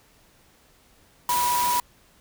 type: tone in noise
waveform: sine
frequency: 976 Hz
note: B5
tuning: 21 cents flat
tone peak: -21 dBFS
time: 1.29-1.8 s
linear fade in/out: 2 ms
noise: white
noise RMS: -28 dBFS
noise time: 1.29-1.8 s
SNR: +4 dB
effects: pink hiss -58 dBFS RMS until 2.2 s